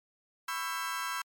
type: chord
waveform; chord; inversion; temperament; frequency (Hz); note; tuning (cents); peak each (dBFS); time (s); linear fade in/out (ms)
35% pulse; C# half-diminished seventh; third; just; 997.9 / 1108.7 / 1330.5 / 1596.6; B5 / C#6 / E6 / G6; +18 / 0 / +16 / +31; -37 / -39 / -36 / -37; 0.48-1.22; 5
effects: MP3 96 kbps